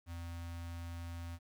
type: tone with notch filter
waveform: square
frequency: 84.8 Hz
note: E2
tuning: 50 cents sharp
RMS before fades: -44 dBFS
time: 0.06-1.39 s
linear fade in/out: 50 ms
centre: 420 Hz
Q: 1.4
effects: 12-bit